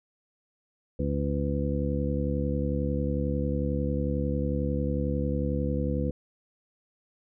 harmonic tone, 71.1 Hz, C#2, 45 cents sharp, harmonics 1 / 2 / 3 / 4 / 5 / 7, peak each -30 / -31 / -32 / -34 / -39 / -33 dBFS, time 0.99-6.11 s, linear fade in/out 5 ms, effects none

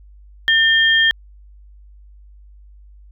sine tone pair together, 1800 / 3211 Hz, A6 / G7, +39 / +41 cents, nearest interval minor seventh, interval 1002 cents, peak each -13 / -15 dBFS, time 0.48-1.11 s, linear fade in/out 0 ms, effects added 50 Hz sine -41 dBFS peak until 3.11 s

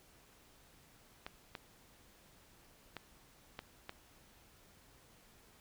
clicks, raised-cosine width 0.3 ms, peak -27 dBFS, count 5, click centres 1.265 / 1.552 / 2.967 / 3.591 / 3.894 s, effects pink hiss -64 dBFS RMS until 5.6 s

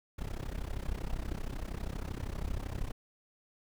brown noise with amplitude modulation, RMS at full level -33 dBFS, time 0.18-2.92 s, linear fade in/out 10 ms, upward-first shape sine, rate 32.7 Hz, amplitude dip 90%, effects none

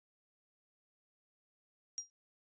sine tone with exponential decay, 5700 Hz, F8, 34 cents sharp, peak -33 dBFS, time 1.98-2.1 s, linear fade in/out 0 ms, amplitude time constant 24 ms, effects resampled to 16000 Hz

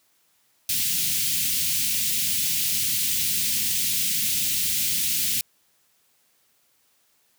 white band-stop noise, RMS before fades -24 dBFS, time 0.69-5.41 s, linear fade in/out 2 ms, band 230 to 2400 Hz, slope 24 dB/octave, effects white hiss -65 dBFS RMS until 7.38 s + high-pass 80 Hz 12 dB/octave

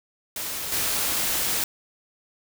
white noise with level steps, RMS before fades -31 / -25 dBFS, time 0.36-1.64 s, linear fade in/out 2 ms, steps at 0.72 s, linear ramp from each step 2 ms, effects none

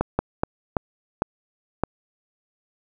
slowing click train, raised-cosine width 1 ms, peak -6 dBFS, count 6, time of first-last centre 0.01-1.836 s, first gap 180 ms, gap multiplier 1.36, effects 8-bit

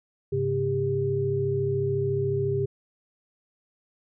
sine tone cluster, 102.6 / 136.6 / 398.1 Hz, G#2 / C#3 / G4, -21 / -25 / +27 cents, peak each -31 / -28 / -25 dBFS, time 0.32-2.66 s, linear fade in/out 10 ms, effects none

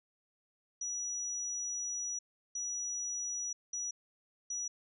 sine tone bursts at uneven times, 5850 Hz, F#8, 21 cents flat, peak -35 dBFS, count 4, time 0.81-2.19 / 2.55-3.53 / 3.73-3.91 / 4.5-4.68 s, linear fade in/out 5 ms, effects none

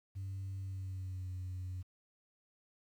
sine tone with pitch glide, 96.5 to 92.04 Hz, G2 to F#2, -27 to -9 cents, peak -37 dBFS, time 0.15-1.83 s, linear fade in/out 20 ms, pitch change -82 cents, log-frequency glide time 0.57-1.31 s, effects tanh soft clip ceiling -37 dBFS + 11-bit

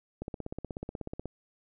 click train, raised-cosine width 2 ms, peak -23 dBFS, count 18, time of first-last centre 0.22-1.257 s, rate 16.4 Hz, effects none

